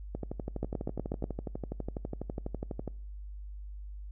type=two click trains; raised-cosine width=2 ms; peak=-19 / -22 dBFS; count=6 / 34; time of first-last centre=0.63-1.241 / 0.15-2.877 s; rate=8.18 / 12.1 Hz; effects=noise-tail reverb RT60 0.6 s tail -25 dB re dry + added 50 Hz sine -40 dBFS peak until 4.11 s